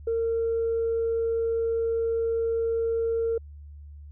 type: tone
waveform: sine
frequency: 457.5 Hz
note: A#4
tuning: 32 cents flat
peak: -22 dBFS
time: 0.07-3.38 s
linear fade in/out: 5 ms
effects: tanh soft clip ceiling -19 dBFS + added 73 Hz sine -41 dBFS peak until 4.11 s